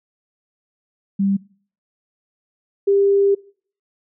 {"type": "tone pair in turn", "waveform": "sine", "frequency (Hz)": [196.9, 398.1], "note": ["G3", "G4"], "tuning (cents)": [8, 27], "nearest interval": "octave", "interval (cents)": 1219, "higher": "second", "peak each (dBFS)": [-15, -12], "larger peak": "second", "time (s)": [[1.19, 1.37], [2.87, 3.35]], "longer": "second", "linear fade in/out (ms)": 10, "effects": ["noise-tail reverb RT60 0.5 s tail -23 dB re dry"]}